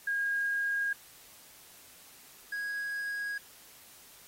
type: tone pair in turn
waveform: sine / triangle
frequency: 1629 / 1649.8 Hz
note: G#6 / G#6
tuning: -34 / -12 cents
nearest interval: unison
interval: 22 cents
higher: second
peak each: -28 / -31 dBFS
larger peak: first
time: 0.07-0.93 / 2.52-3.38 s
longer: neither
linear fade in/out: 5 ms
effects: white hiss -55 dBFS RMS until 4.27 s + AAC 48 kbps